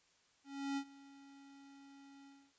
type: tone with ADSR envelope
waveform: square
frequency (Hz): 277.2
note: C#4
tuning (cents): 0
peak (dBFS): -36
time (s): 0.44-2.53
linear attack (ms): 330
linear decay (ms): 70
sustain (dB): -21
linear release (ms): 260
effects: white hiss -72 dBFS RMS until 2.58 s + resampled to 16000 Hz